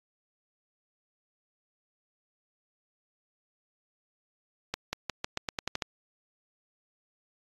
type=accelerating click train; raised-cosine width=0.2 ms; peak=-13 dBFS; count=10; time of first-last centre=4.74-5.822 s; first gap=190 ms; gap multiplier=0.88; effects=AAC 32 kbps